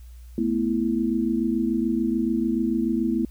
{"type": "chord", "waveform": "sine", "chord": "A suspended second", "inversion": "none", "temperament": "equal", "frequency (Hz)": [220, 246.9, 329.6], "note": ["A3", "B3", "E4"], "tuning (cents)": [0, 0, 0], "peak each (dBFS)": -25, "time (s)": [0.38, 3.25], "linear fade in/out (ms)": 2, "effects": ["added 60 Hz sine -40 dBFS peak until 3.3 s", "white hiss -60 dBFS RMS until 3.3 s"]}